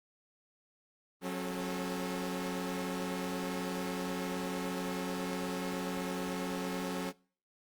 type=tone cluster; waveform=sawtooth; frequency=183.3 / 270.4 / 433.2 Hz; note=F#3 / C#4 / A4; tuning=-16 / -43 / -27 cents; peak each=-33 / -35 / -38 dBFS; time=1.21-7.13 s; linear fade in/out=50 ms; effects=noise-tail reverb RT60 0.5 s tail -25 dB re dry + Opus 24 kbps